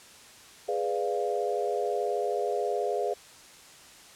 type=chord; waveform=sine; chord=G# diminished seventh; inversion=none; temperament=equal; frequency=415.3 / 493.9 / 587.3 / 698.5 Hz; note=G#4 / B4 / D5 / F5; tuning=0 / 0 / 0 / 0 cents; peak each=-30 / -32 / -34 / -32 dBFS; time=0.68-3.14 s; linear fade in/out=10 ms; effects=white hiss -51 dBFS RMS until 4.15 s + low-pass 9000 Hz 12 dB/octave